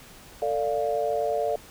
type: chord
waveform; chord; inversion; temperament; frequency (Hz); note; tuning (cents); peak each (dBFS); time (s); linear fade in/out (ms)
sine; D minor; second; equal with one note detuned; 447.9 / 587.3 / 698.5; A4 / D5 / F5; +31 / 0 / 0; -28 / -27 / -28; 0.42-1.56; 2
effects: pink hiss -48 dBFS RMS until 1.7 s